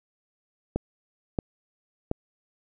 clicks, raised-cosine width 2 ms, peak -12 dBFS, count 3, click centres 0.76 / 1.388 / 2.114 s, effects none

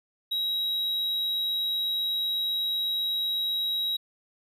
triangle tone, 3842 Hz, B7, 48 cents flat, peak -24 dBFS, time 0.31-3.97 s, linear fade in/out 10 ms, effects none

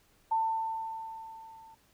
sine tone with level ramp, 894 Hz, A5, 27 cents sharp, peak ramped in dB -24 to -51 dBFS, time 0.31-1.75 s, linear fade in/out 10 ms, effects pink hiss -66 dBFS RMS until 1.93 s

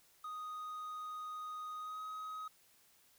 triangle tone with pitch glide, 1244.5 to 1264.1 Hz, D#6 to D#6, 0 to +27 cents, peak -40 dBFS, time 0.24-2.48 s, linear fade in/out 5 ms, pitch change +27 cents, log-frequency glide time 1.8-2.01 s, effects white hiss -68 dBFS RMS until 3.18 s

